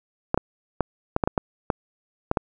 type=clicks; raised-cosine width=1 ms; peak=-6 dBFS; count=10; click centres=0.344 / 0.376 / 0.807 / 1.164 / 1.238 / 1.275 / 1.378 / 1.702 / 2.314 / 2.372 s; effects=none